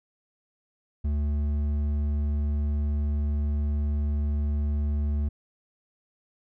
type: tone with hard clipping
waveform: triangle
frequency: 73.42 Hz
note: D2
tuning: in tune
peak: -25 dBFS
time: 1.04-5.29 s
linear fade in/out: 10 ms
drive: 10 dB
effects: none